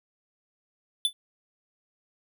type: tone with exponential decay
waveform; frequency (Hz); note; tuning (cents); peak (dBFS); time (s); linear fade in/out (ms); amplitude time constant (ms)
square; 3494; A7; -13; -18; 1.05-1.13; 1; 17
effects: none